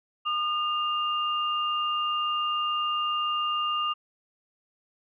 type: tone pair together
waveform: sine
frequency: 1217 / 2807 Hz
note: D#6 / F7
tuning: -39 / +8 cents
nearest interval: octave + major second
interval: 1447 cents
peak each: -26 / -30 dBFS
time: 0.25-3.94 s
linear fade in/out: 20 ms
effects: none